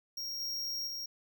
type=tone with level steps; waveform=square; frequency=5588 Hz; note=F8; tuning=in tune; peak=-37 / -35 / -38 dBFS; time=0.17-1.06 s; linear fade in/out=5 ms; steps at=0.4 / 0.87 s; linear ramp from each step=5 ms; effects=none